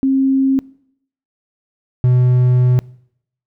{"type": "tone pair in turn", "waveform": ["sine", "triangle"], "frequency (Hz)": [268, 125.1], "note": ["C4", "B2"], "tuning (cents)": [42, 23], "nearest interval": "octave + minor second", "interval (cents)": 1319, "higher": "first", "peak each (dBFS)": [-11, -7], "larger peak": "second", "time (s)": [[0.03, 0.59], [2.04, 2.79]], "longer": "second", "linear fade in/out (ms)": 0, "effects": ["noise-tail reverb RT60 0.7 s tail -23 dB re dry"]}